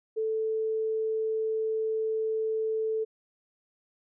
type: tone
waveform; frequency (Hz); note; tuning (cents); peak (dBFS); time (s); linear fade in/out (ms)
sine; 440; A4; 0; -26; 0.16-3.05; 20
effects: none